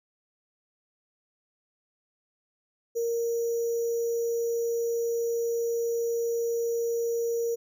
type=tone with sample-and-hold; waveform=sine; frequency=466.2 Hz; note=A#4; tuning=in tune; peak=-25 dBFS; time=2.95-7.56 s; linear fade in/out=20 ms; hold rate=6300 Hz; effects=none